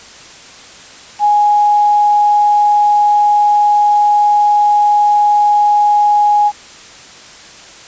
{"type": "tone with quantisation", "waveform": "sine", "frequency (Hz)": 830.6, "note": "G#5", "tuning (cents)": 0, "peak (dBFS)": -7, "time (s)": [1.19, 6.52], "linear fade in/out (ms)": 50, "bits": 6, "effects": ["white hiss -36 dBFS RMS until 7.87 s", "resampled to 16000 Hz"]}